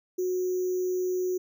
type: tone with sample-and-hold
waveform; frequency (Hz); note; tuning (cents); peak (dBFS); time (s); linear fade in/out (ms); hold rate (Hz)
sine; 365.5; F#4; -21; -25; 0.18-1.38; 10; 6300
effects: none